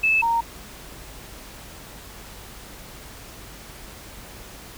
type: tone pair in turn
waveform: sine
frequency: 2618 / 925.6 Hz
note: E7 / A#5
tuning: -13 / -13 cents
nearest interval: octave + tritone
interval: 1800 cents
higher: first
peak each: -16 / -18 dBFS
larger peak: first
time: 0.03-0.22 / 0.22-0.41 s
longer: neither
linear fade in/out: 10 ms
effects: added 50 Hz sine -48 dBFS peak until 4.77 s + pink hiss -42 dBFS RMS until 4.77 s